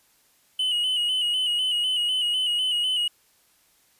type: tone with vibrato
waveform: triangle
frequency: 2960 Hz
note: F#7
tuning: in tune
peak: -20 dBFS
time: 0.59-3.08 s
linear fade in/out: 5 ms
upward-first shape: square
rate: 4 Hz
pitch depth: 41 cents each way
effects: white hiss -62 dBFS RMS until 3.99 s + resampled to 32000 Hz